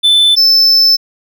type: tone pair in turn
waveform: triangle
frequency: 3520 / 5274 Hz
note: A7 / E8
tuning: 0 / 0 cents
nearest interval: perfect fifth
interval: 700 cents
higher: second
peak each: -4 dBFS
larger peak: neither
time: 0.03-0.36 / 0.36-0.97 s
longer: second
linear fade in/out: 20 ms
effects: none